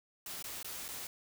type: noise with dropouts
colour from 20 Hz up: white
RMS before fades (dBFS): -43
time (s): 0.26-1.07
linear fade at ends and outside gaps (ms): 2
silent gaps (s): 0.426-0.441 / 0.629-0.645 / 0.882-0.887
effects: none